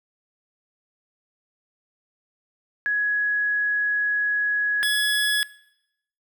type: tone pair in turn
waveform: sine / 25% pulse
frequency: 1675 / 1689.6 Hz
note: G#6 / G#6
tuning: +14 / +29 cents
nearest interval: unison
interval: 15 cents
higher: second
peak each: -20 / -16 dBFS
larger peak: second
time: 2.86-4.83 / 4.83-5.43 s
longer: first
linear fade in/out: 0 ms
effects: noise-tail reverb RT60 0.8 s tail -19 dB re dry